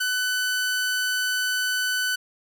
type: tone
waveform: sawtooth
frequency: 1500 Hz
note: F#6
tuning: 23 cents sharp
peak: -19 dBFS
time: 0-2.16 s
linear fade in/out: 10 ms
effects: none